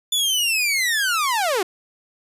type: linear sweep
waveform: sawtooth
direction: down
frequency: 3507 to 341.2 Hz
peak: -15 dBFS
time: 0.12-1.63 s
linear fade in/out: 5 ms
effects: resampled to 32000 Hz